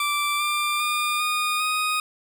20% pulse tone with pitch steps, 1171 / 1189.4 / 1208.1 / 1227.1 / 1246.4 Hz, D6 / D6 / D6 / D#6 / D#6, -5 / +22 / +49 / -24 / +3 cents, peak -17 dBFS, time 0-2 s, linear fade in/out 2 ms, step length 400 ms, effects none

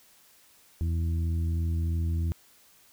harmonic tone, 83 Hz, E2, 12 cents sharp, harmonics 1 / 2 / 3 / 4, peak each -25 / -37 / -43 / -44 dBFS, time 0.81-2.32 s, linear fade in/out 0 ms, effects white hiss -59 dBFS RMS until 2.92 s

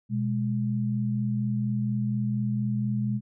sine tone pair together, 123.47 / 207.7 Hz, B2 / G#3, 0 / 0 cents, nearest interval major sixth, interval 900 cents, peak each -27 dBFS, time 0.09-3.21 s, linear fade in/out 50 ms, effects none

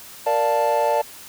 triangle chord, Bb major seventh, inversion none, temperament equal, 466.2 / 587.3 / 698.5 / 880 Hz, Bb4 / D5 / F5 / A5, 0 / 0 / 0 / 0 cents, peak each -23 / -19 / -24 / -19 dBFS, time 0.26-1.02 s, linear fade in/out 10 ms, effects white hiss -41 dBFS RMS until 1.28 s

